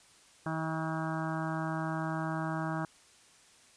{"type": "harmonic tone", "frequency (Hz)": 160, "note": "D#3", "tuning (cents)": 49, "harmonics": [1, 2, 4, 5, 6, 7, 8, 9, 10], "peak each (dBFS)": [-35, -38, -41, -42, -43, -43, -44, -45, -45], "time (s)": [0.46, 2.85], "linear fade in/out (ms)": 2, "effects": ["white hiss -60 dBFS RMS until 3.76 s", "resampled to 22050 Hz"]}